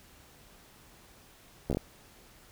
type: slowing click train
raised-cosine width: 2 ms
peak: -17 dBFS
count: 5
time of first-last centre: 1.7-1.771 s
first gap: 13 ms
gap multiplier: 1.21
effects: pink hiss -57 dBFS RMS until 2.51 s